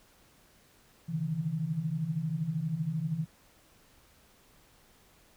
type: tone cluster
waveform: sine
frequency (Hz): 134.8 / 150.4 / 163.1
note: C#3 / D3 / E3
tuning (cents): -48 / +42 / -18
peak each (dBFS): -39 / -36 / -31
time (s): 1.08-3.26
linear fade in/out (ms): 20
effects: pink hiss -62 dBFS RMS until 5.36 s